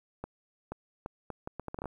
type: accelerating click train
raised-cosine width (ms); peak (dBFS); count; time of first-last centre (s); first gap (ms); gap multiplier
1; -23; 12; 0.24-1.857; 480; 0.71
effects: 10-bit